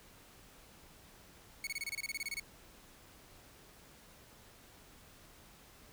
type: tone bursts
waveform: sawtooth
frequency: 2217 Hz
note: C#7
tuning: in tune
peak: -33 dBFS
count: 14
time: 1.64-2.398 s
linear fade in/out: 2 ms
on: 30 ms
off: 26 ms
effects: pink hiss -59 dBFS RMS until 5.92 s